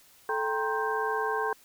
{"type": "tone cluster", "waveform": "sine", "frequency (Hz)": [437.1, 788, 941, 1060, 1569], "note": ["A4", "G5", "A#5", "C6", "G6"], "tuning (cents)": [-11, 9, 16, 22, 1], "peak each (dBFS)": [-31, -34, -34, -33, -33], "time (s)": [0.29, 1.53], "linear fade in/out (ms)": 2, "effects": ["white hiss -58 dBFS RMS until 1.64 s"]}